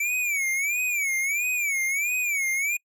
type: tone with vibrato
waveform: square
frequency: 2300 Hz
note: D7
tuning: 37 cents flat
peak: -24 dBFS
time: 0-2.77 s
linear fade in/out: 5 ms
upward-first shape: sine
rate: 1.5 Hz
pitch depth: 150 cents each way
effects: noise-tail reverb RT60 0.1 s tail -26 dB re dry